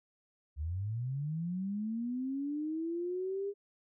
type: linear sweep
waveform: sine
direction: up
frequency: 69.6 to 407.5 Hz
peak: -33 dBFS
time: 0.56-3.54 s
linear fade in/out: 50 ms
effects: none